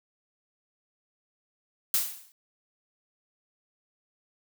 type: noise with exponential decay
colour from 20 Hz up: blue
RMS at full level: -22 dBFS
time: 1.94-2.32 s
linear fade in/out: 1 ms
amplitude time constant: 82 ms
effects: none